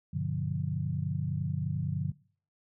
sine chord, G dominant seventh, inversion none, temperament equal with one note detuned, 98 / 123.47 / 146.83 / 177.97 Hz, G2 / B2 / D3 / F3, 0 / 0 / 0 / +33 cents, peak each -35 / -38 / -32 / -36 dBFS, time 0.13-2.12 s, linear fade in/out 10 ms, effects noise-tail reverb RT60 0.5 s tail -23 dB re dry

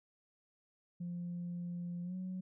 sine tone with pitch glide, 174.61 to 184.99 Hz, F3 to F#3, 0 to 0 cents, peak -37 dBFS, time 1-2.41 s, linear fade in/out 10 ms, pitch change +100 cents, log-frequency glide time 2.03-2.15 s, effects tanh soft clip ceiling -35 dBFS

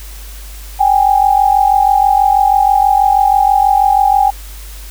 sine tone pair together, 777 / 823.2 Hz, G5 / G#5, -16 / -16 cents, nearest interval minor second, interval 100 cents, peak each -10 dBFS, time 0.79-4.31 s, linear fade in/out 20 ms, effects added 50 Hz sine -28 dBFS peak until 4.9 s + white hiss -36 dBFS RMS until 4.9 s

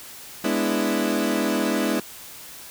30% pulse chord, E dominant seventh, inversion first, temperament equal, 207.7 / 246.9 / 293.7 / 329.6 Hz, G#3 / B3 / D4 / E4, 0 / 0 / 0 / 0 cents, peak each -24 dBFS, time 0.44-2 s, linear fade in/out 5 ms, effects white hiss -41 dBFS RMS until 2.7 s

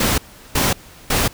pink noise bursts, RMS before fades -17 dBFS, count 3, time 0-1.28 s, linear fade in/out 5 ms, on 180 ms, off 370 ms, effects pink hiss -43 dBFS RMS until 1.33 s

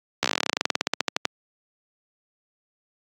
slowing click train, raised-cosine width 0.2 ms, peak -3 dBFS, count 26, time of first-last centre 0.23-1.253 s, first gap 14 ms, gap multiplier 1.08, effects high-pass 200 Hz 12 dB/octave + AAC 64 kbps

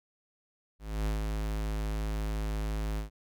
square tone with ADSR envelope, 52.9 Hz, G#1, 33 cents sharp, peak -28 dBFS, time 0.79-3.1 s, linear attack 270 ms, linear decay 130 ms, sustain -3 dB, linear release 120 ms, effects none

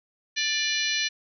harmonic tone with a mistuned harmonic, 587.3 Hz, D5, in tune, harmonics 3 / 4 / 5 / 6 / 7 / 8 / 9 / 10, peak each -31 / -30 / -32 / -34 / -29 / -40 / -39 / -33 dBFS, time 0.36-1.09 s, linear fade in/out 20 ms, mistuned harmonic 4, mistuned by +27 cents, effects none

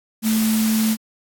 sine tone in noise, 220 Hz, A3, in tune, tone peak -16 dBFS, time 0.22-0.97 s, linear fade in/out 50 ms, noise white, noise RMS -26 dBFS, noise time 0.22-0.97 s, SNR +7 dB, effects AAC 64 kbps

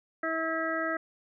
harmonic tone, 323.7 Hz, E4, 31 cents flat, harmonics 1 / 2 / 4 / 5 / 6, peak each -35 / -33 / -34 / -35 / -36 dBFS, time 0.23-0.97 s, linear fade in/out 5 ms, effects none

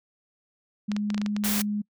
sine tone, 207.7 Hz, G#3, in tune, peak -25 dBFS, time 0.88-1.82 s, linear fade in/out 10 ms
clicks, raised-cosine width 0.2 ms, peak -16 dBFS, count 9, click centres 0.917 / 0.965 / 1.103 / 1.145 / 1.179 / 1.216 / 1.262 / 1.365 / 1.438 s
white noise, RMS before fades -28 dBFS, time 1.44-1.62 s, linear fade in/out 5 ms
effects noise-tail reverb RT60 0.1 s tail -26 dB re dry

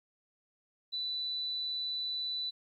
sine tone, 3979 Hz, B7, 12 cents sharp, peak -33 dBFS, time 0.92-2.51 s, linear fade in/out 20 ms, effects 12-bit

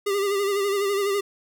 square tone with vibrato, 400 Hz, G4, 35 cents sharp, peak -22 dBFS, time 0.06-1.21 s, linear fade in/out 10 ms, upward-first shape sine, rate 12 Hz, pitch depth 50 cents each way, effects none

